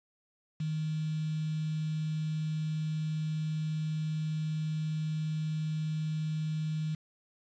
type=tone with quantisation; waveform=sine; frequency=155.8 Hz; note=D#3; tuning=3 cents sharp; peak=-30 dBFS; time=0.6-6.95 s; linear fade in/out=5 ms; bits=8; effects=resampled to 16000 Hz